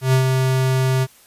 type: tone with ADSR envelope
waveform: square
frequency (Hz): 130.81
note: C3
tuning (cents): 0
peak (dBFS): -12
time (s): 0.01-1.07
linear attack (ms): 120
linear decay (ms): 100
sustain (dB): -4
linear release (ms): 43
effects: white hiss -50 dBFS RMS until 1.26 s + resampled to 32000 Hz